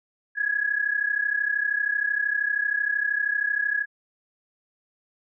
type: tone pair together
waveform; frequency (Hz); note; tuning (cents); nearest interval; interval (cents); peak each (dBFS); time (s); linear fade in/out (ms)
sine; 1658 / 1690.9; G#6 / G#6; -3 / +31; unison; 34; -25; 0.35-3.86; 50
effects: none